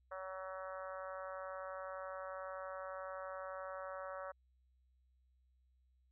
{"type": "harmonic tone", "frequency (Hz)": 188.4, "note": "F#3", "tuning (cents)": 32, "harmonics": [3, 4, 5, 6, 7, 8, 9, 10], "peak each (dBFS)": [-46, -55, -55, -51, -51, -55, -60, -63], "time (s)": [0.11, 4.32], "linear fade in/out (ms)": 10, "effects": ["added 63 Hz sine -70 dBFS peak until 6.11 s"]}